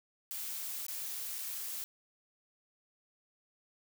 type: noise with dropouts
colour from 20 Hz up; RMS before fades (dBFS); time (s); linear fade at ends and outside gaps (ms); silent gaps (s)
blue; -40; 0.31-1.84; 0; 0.866-0.883 / 1.384-1.388
effects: none